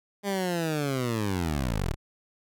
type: linear sweep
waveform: 15% pulse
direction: down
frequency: 204 to 32.7 Hz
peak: -20 dBFS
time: 0.23-1.96 s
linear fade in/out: 50 ms
effects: none